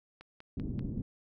click train, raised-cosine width 0.3 ms, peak -34 dBFS, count 4, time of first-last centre 0.21-0.793 s, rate 5.15 Hz
white low-pass noise, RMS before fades -36 dBFS, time 0.57-1.02 s, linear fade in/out 5 ms, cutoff 260 Hz, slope 24 dB/octave
effects none

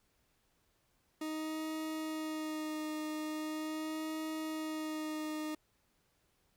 40% pulse tone with vibrato, 311.1 Hz, D#4, in tune, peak -36 dBFS, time 1.21-5.55 s, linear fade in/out 5 ms, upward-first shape sine, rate 0.41 Hz, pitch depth 19 cents each way, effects pink hiss -75 dBFS RMS until 6.56 s

